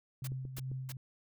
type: tone with tremolo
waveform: sine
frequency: 130.81 Hz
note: C3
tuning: in tune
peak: -35 dBFS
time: 0.22-0.97 s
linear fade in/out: 2 ms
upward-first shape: triangle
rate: 2.5 Hz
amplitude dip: 60%
type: noise bursts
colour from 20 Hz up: white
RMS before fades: -45 dBFS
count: 3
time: 0.24-0.922 s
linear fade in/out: 5 ms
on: 34 ms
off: 290 ms
type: click train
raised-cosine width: 3 ms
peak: -35 dBFS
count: 4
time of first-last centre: 0.32-0.716 s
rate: 7.57 Hz
effects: none